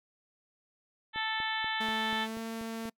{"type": "harmonic tone", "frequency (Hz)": 440, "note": "A4", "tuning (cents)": 0, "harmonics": [2, 3, 4, 5, 6, 7, 8, 9], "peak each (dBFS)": [-36, -42, -35, -40, -46, -40, -39, -45], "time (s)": [1.13, 2.28], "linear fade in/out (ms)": 50}
{"type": "click train", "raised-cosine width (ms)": 2, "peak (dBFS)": -33, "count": 8, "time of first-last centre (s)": [1.16, 2.855], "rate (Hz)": 4.13}
{"type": "tone with pitch glide", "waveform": "sawtooth", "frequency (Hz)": [220, 225.9], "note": ["A3", "A3"], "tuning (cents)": [0, 46], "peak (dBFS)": -32, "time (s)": [1.8, 2.9], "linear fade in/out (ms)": 10, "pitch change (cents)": 46, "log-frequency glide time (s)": [2.22, 2.41]}
{"effects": ["noise-tail reverb RT60 0.1 s tail -26 dB re dry"]}